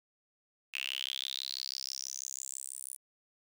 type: tone with high-pass filter sweep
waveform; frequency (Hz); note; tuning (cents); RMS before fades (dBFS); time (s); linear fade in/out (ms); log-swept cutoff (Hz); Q
sawtooth; 66.1; C2; +18; -40; 0.73-2.97; 20; 2600 to 10000; 8.7
effects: none